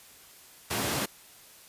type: high-pass noise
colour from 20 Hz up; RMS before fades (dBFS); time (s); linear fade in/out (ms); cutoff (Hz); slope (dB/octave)
pink; -30; 0.7-1.06; 10; 100; 24
effects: white hiss -53 dBFS RMS until 1.68 s + resampled to 32000 Hz